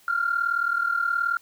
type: tone pair together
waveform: sine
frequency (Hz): 1380 / 1418.8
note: F6 / F6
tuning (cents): -21 / +27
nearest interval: unison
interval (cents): 48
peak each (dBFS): -23 / -25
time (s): 0.08-1.37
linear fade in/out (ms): 2
effects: tanh soft clip ceiling -14 dBFS + white hiss -57 dBFS RMS until 1.41 s